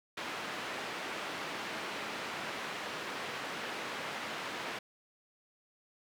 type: band-pass noise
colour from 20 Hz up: white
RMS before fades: -40 dBFS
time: 0.17-4.79 s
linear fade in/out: 5 ms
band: 190 to 2300 Hz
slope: 12 dB/octave
effects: none